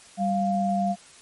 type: tone pair together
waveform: sine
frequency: 195.4 / 698.3 Hz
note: G3 / F5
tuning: -5 / 0 cents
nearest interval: octave + minor seventh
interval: 2205 cents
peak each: -24 dBFS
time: 0.17-0.96 s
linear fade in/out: 50 ms
effects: white hiss -50 dBFS RMS until 1.21 s + MP3 48 kbps